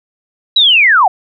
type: linear sweep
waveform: sine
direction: down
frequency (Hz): 3960 to 685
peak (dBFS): -5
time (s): 0.56-1.08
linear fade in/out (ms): 5
effects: none